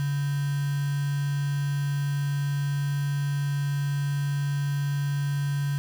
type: tone with quantisation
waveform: sine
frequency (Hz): 142.1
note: C#3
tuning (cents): +43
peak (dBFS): -24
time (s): 0-5.78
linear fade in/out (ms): 0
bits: 6
effects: none